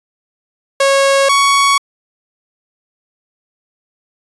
sawtooth tone pair in turn, 549 / 1117.2 Hz, C#5 / C#6, -17 / +13 cents, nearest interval octave, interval 1230 cents, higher second, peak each -5 dBFS, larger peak neither, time 0.8-1.29 / 1.29-1.78 s, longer neither, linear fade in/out 5 ms, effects resampled to 24000 Hz

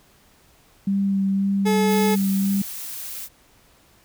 sine tone with vibrato, 196 Hz, G3, in tune, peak -18 dBFS, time 0.87-2.62 s, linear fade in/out 5 ms, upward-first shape sine, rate 1.9 Hz, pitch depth 14 cents each way
30% pulse tone, 430 Hz, A4, 40 cents flat, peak -17 dBFS, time 1.65-2.16 s, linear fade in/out 20 ms
blue noise, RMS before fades -33 dBFS, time 1.87-3.29 s, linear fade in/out 50 ms
effects pink hiss -56 dBFS RMS until 4.04 s

